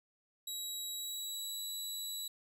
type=tone with pitch glide; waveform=20% pulse; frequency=3872 to 3926 Hz; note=B7 to B7; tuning=-35 to -11 cents; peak=-33 dBFS; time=0.47-2.28 s; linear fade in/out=5 ms; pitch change=+24 cents; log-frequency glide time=0.92-1.62 s; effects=none